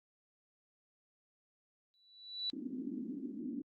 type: tone with exponential growth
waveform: sine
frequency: 3951 Hz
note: B7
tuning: in tune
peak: -32 dBFS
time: 1.94-2.5 s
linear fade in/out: 0 ms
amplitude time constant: 120 ms
type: band-pass noise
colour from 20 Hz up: white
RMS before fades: -42 dBFS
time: 2.53-3.62 s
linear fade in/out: 5 ms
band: 220 to 300 Hz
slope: 48 dB/octave
effects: Opus 48 kbps